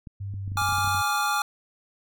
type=clicks; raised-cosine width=5 ms; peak=-27 dBFS; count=12; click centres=0.072 / 0.34 / 0.478 / 0.519 / 0.558 / 0.618 / 0.689 / 0.724 / 0.784 / 0.845 / 0.876 / 0.948 s
type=tone with pitch glide; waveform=sine; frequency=98.9 to 94.43 Hz; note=G2 to F#2; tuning=+16 to +36 cents; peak=-30 dBFS; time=0.2-1.02 s; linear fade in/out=10 ms; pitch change=-80 cents; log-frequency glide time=0.33-0.69 s
type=chord; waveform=square; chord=D diminished; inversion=second; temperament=equal; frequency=830.6 / 1174.7 / 1396.9 Hz; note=Ab5 / D6 / F6; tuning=0 / 0 / 0 cents; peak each=-28 dBFS; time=0.57-1.42 s; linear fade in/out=2 ms
effects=none